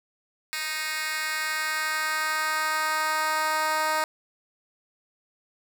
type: tone with high-pass filter sweep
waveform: 10% pulse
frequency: 311.3 Hz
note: D#4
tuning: 1 cent sharp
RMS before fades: -27 dBFS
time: 0.53-4.04 s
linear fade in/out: 0 ms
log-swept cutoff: 2400 to 780 Hz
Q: 1.4
effects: none